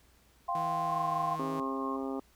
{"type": "chord", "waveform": "sine", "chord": "F suspended second", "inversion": "none", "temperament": "equal", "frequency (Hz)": [698.5, 784, 1046.5], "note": ["F5", "G5", "C6"], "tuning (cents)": [0, 0, 0], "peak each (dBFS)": [-34, -36, -32], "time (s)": [0.48, 1.36], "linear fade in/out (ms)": 10}
{"type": "tone with pitch glide", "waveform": "sawtooth", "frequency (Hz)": [162.8, 159.73], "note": ["E3", "D#3"], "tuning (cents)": [-21, 46], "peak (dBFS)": -36, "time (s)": [0.55, 1.6], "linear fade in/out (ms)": 2, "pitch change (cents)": -33, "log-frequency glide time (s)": [0.87, 1.12]}
{"type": "tone", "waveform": "sine", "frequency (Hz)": 1072, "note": "C6", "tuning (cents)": 42, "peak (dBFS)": -36, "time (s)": [0.89, 1.97], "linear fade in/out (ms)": 10}
{"type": "harmonic tone", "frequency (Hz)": 134.5, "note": "C3", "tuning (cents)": 48, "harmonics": [2, 3, 4, 5, 6, 7, 8, 9], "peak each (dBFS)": [-35, -39, -43, -46, -45, -50, -49, -47], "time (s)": [1.39, 2.2], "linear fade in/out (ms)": 5}
{"effects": ["added 60 Hz sine -65 dBFS peak until 2.35 s", "pink hiss -65 dBFS RMS until 2.35 s"]}